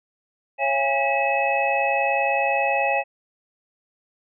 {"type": "tone cluster", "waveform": "sine", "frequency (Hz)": [551, 681, 820, 1946, 2578], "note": ["C#5", "F5", "G#5", "B6", "E7"], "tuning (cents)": [-11, -44, -22, -26, -39], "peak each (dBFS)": [-25, -27, -23, -31, -24], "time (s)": [0.58, 3.04], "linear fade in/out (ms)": 50, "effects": []}